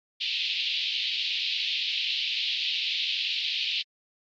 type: band-pass noise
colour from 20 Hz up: pink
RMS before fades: -29 dBFS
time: 0.2-3.83 s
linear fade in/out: 20 ms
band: 2600 to 4300 Hz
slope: 48 dB/octave
effects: AAC 64 kbps